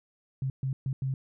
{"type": "tone bursts at uneven times", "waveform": "sine", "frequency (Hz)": 133.1, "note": "C3", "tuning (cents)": 30, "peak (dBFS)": -27, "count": 4, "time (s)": [[0.42, 0.5], [0.63, 0.73], [0.86, 0.93], [1.02, 1.14]], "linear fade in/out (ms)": 2, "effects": []}